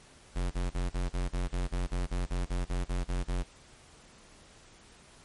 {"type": "tone bursts", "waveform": "square", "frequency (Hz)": 44.82, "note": "F1", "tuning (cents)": 46, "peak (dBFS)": -29, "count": 16, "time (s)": [0.35, 3.435], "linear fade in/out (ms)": 20, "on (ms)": 160, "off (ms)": 35, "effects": ["pink hiss -56 dBFS RMS until 5.24 s", "MP3 48 kbps"]}